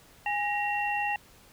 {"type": "tone cluster", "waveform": "sine", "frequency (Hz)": [823, 1886, 2739], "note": ["G#5", "A#6", "F7"], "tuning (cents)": [-16, 20, -34], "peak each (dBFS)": [-29, -33, -32], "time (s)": [0.26, 1.16], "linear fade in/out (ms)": 2, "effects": ["pink hiss -56 dBFS RMS until 1.52 s"]}